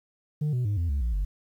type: tone with pitch steps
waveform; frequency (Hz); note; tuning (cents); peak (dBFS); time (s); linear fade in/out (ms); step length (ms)
sine; 150.4 / 124.3 / 102.73 / 84.9 / 70.16 / 57.99 / 47.92; D3 / B2 / G#2 / F2 / C#2 / A#1 / G1; +42 / +12 / -18 / -48 / +21 / -8 / -39; -21; 0.41-1.25; 10; 120
effects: tanh soft clip ceiling -23 dBFS + 10-bit